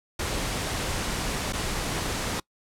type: noise with dropouts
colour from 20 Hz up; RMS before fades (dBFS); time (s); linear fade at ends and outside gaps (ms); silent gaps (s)
pink; -29; 0.19-2.4; 5; 1.525-1.532
effects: noise-tail reverb RT60 0.1 s tail -24 dB re dry + low-pass 10000 Hz 12 dB/octave